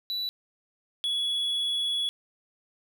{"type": "tone pair in turn", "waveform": "triangle", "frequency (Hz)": [3951, 3379], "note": ["B7", "G#7"], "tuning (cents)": [0, 29], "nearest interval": "minor third", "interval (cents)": 271, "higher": "first", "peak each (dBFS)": [-27, -24], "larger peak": "second", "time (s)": [[0.1, 0.29], [1.04, 2.09]], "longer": "second", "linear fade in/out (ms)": 0, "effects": []}